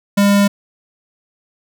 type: tone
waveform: square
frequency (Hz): 201.5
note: G3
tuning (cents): +48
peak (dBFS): -10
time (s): 0.17-0.48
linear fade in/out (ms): 10
effects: none